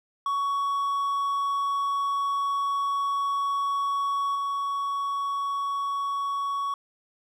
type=tone with level steps; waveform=triangle; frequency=1119 Hz; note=C#6; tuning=16 cents sharp; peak=-22 / -24 dBFS; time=0.26-6.74 s; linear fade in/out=2 ms; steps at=4.35 s; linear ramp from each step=5 ms; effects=none